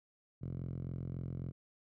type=tone with band-pass filter; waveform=5% pulse; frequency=43.65 Hz; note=F1; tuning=in tune; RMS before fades=-41 dBFS; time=0.41-1.52 s; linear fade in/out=20 ms; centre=120 Hz; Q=2.4; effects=none